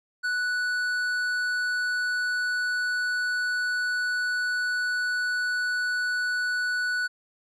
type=tone with tanh clipping; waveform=sine; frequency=1480 Hz; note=F#6; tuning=in tune; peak=-26 dBFS; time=0.23-7.08 s; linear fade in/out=20 ms; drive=10 dB; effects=none